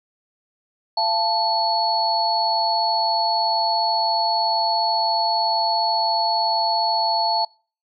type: tone cluster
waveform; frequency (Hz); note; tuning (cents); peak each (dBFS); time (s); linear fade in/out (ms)
sine; 686 / 883 / 4392; F5 / A5 / C#8; -31 / +6 / -17; -24 / -21 / -22; 0.97-7.45; 5
effects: noise-tail reverb RT60 0.4 s tail -26 dB re dry